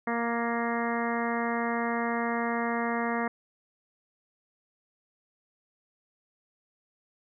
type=harmonic tone with a mistuned harmonic; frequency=233.7 Hz; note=A#3; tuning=5 cents sharp; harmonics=1 / 2 / 3 / 4 / 5 / 6 / 7 / 8 / 9; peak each=-31 / -34 / -34 / -36 / -36 / -40 / -40 / -37 / -41 dBFS; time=0.07-3.28 s; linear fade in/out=5 ms; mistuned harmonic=7; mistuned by=+26 cents; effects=none